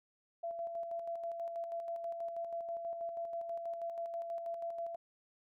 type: tone with tremolo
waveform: sine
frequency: 676 Hz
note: E5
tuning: 43 cents sharp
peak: -36 dBFS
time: 0.43-4.96 s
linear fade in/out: 10 ms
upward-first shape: square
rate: 6.2 Hz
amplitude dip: 40%
effects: none